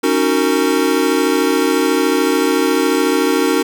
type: chord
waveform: square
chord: D# minor seventh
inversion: third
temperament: equal with one note detuned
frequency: 277.2 / 311.1 / 370 / 457.4 Hz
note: C#4 / D#4 / F#4 / A#4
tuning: 0 / 0 / 0 / -33 cents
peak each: -19 dBFS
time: 0.03-3.63 s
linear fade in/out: 10 ms
effects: none